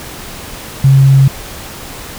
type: tone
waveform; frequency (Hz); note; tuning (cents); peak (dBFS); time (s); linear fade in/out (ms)
sine; 135.6; C#3; -38; -3; 0.84-1.28; 5
effects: pink hiss -28 dBFS RMS until 2.18 s